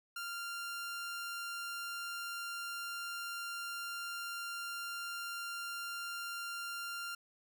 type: tone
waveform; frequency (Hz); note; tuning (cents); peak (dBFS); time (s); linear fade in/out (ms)
sawtooth; 1391; F6; -7; -36; 0.16-7.15; 5
effects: none